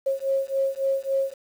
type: beating tone pair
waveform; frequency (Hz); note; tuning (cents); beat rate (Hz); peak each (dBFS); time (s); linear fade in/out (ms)
sine; 540 / 543.6; C#5 / C#5; -45 / -34; 3.6; -25; 0.06-1.34; 10
effects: 8-bit